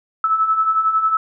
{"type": "beating tone pair", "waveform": "sine", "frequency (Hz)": [1298, 1309], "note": ["E6", "E6"], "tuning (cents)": [-27, -13], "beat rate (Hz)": 11, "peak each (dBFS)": [-22, -15], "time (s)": [0.24, 1.17], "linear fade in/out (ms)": 2, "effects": []}